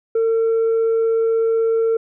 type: tone with tanh clipping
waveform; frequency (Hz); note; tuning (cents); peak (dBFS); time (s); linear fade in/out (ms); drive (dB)
sine; 452.7; A4; +49; -15; 0.15-1.97; 5; 1
effects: none